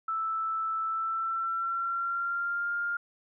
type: tone with pitch glide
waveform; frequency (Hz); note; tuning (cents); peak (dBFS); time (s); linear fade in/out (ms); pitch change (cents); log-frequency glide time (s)
sine; 1318.5 to 1405; E6 to F6; 0 to +10; -28; 0.08-2.97; 5; +110; 0.85-2.72
effects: none